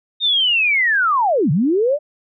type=linear two-way sweep; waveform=sine; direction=down then up; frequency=3708 to 129.3 to 614 Hz; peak=-13 dBFS; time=0.2-1.99 s; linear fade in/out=50 ms; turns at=1.51 s; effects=none